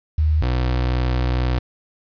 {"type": "tone pair in turn", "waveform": ["sine", "30% pulse"], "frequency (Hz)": [77.3, 62.19], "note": ["D#2", "B1"], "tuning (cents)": [-11, 13], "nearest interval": "major third", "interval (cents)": 376, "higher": "first", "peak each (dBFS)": [-14, -15], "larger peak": "first", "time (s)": [[0.18, 0.42], [0.42, 1.59]], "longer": "second", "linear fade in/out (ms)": 5, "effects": ["resampled to 11025 Hz", "8-bit"]}